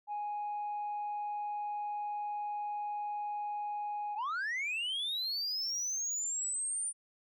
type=tone; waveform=sine; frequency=830.6 Hz; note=G#5; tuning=in tune; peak=-33 dBFS; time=0.07-4.18 s; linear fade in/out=50 ms
type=linear sweep; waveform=sine; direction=up; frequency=740 to 9270 Hz; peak=-30 dBFS; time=4.14-6.93 s; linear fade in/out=50 ms
effects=tanh soft clip ceiling -32 dBFS